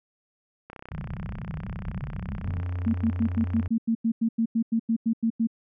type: click train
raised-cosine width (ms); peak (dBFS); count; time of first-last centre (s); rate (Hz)
0.5; -26; 96; 0.7-3.66; 32.1
type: low-pass noise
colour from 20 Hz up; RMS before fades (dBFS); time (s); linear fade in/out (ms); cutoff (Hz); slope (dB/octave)
white; -34; 0.91-2.62; 10; 210; 96
type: tone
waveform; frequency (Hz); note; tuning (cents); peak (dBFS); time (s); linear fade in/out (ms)
triangle; 88.9; F2; +31; -25; 2.44-3.68; 5
type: tone bursts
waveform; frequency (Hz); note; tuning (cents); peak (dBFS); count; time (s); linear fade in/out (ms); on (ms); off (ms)
sine; 227.4; A#3; -43; -20; 16; 2.86-5.472; 10; 77; 92
effects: none